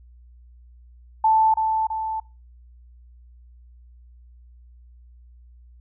sine tone with echo, 880 Hz, A5, in tune, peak -14 dBFS, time 1.24-1.54 s, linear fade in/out 5 ms, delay 330 ms, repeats 2, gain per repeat -5 dB, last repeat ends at 2.2 s, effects noise-tail reverb RT60 0.3 s tail -23 dB re dry + added 60 Hz sine -46 dBFS peak until 5.8 s

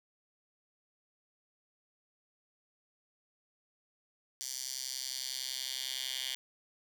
10% pulse tone with high-pass filter sweep, 130.81 Hz, C3, in tune, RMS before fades -39 dBFS, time 4.41-6.35 s, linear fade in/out 0 ms, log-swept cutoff 5600 to 3200 Hz, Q 2.3, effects none

